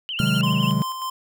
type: tone with vibrato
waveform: sine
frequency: 2882 Hz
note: F#7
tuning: 46 cents flat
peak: -26 dBFS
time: 0.09-0.71 s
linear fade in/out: 0 ms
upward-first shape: triangle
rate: 12 Hz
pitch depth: 170 cents each way
type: tone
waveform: sawtooth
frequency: 1394 Hz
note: F6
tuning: 4 cents flat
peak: -23 dBFS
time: 0.19-0.41 s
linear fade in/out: 0 ms
type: chord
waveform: triangle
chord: Ab dominant seventh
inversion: first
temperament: equal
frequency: 130.81 / 155.56 / 185 / 207.7 Hz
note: C3 / Eb3 / Gb3 / Ab3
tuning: 0 / 0 / 0 / 0 cents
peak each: -22 dBFS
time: 0.2-0.82 s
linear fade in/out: 0 ms
type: tone with tremolo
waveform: square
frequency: 1040 Hz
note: C6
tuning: 11 cents flat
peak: -26 dBFS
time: 0.43-1.1 s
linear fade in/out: 5 ms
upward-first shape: square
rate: 5.1 Hz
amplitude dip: 40%
effects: none